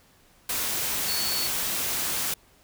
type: tone in noise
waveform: sine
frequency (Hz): 4435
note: C#8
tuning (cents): 0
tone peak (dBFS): -29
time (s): 1.08-1.47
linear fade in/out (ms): 5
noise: white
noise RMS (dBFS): -28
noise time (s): 0.49-2.34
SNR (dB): -4
effects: pink hiss -59 dBFS RMS until 2.63 s

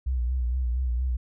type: tone with vibrato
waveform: sine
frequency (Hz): 62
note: B1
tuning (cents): +7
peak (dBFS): -23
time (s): 0.06-1.17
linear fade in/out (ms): 10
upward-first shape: sine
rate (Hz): 4.3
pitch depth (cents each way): 77
effects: none

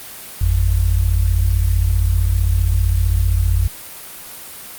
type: tone pair together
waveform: sine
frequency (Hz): 51.91 / 87.31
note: G#1 / F2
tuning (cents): 0 / 0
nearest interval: major sixth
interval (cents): 900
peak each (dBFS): -15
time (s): 0.41-3.68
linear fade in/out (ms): 5
effects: white hiss -34 dBFS RMS until 4.78 s + Opus 32 kbps

